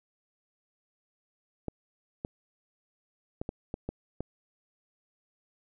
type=clicks; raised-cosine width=2 ms; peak=-20 dBFS; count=7; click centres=1.683 / 2.249 / 3.415 / 3.491 / 3.741 / 3.89 / 4.206 s; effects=none